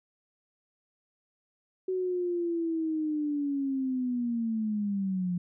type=linear sweep; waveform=sine; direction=down; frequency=375.4 to 174.61 Hz; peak=-27 dBFS; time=1.88-5.38 s; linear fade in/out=5 ms; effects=none